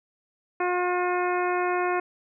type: harmonic tone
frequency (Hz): 358.3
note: F4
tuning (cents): +44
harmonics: 1 / 2 / 3 / 4 / 5 / 6 / 7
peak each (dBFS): -26 / -28 / -30 / -33 / -36 / -38 / -38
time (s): 0.6-2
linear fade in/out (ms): 5
effects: none